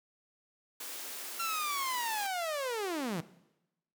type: high-pass noise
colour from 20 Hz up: white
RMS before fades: -42 dBFS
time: 0.8-2.27 s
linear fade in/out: 5 ms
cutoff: 240 Hz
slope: 48 dB/octave
type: linear sweep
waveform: sawtooth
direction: down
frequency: 1376 to 146.83 Hz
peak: -29 dBFS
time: 1.39-3.21 s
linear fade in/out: 10 ms
effects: noise-tail reverb RT60 0.9 s tail -17 dB re dry